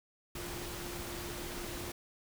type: tone in noise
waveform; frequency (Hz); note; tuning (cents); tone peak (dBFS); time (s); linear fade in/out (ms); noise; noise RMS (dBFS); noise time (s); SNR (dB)
sine; 350; F4; +4; -46; 0.35-1.92; 5; pink; -42; 0.35-1.92; -7
effects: none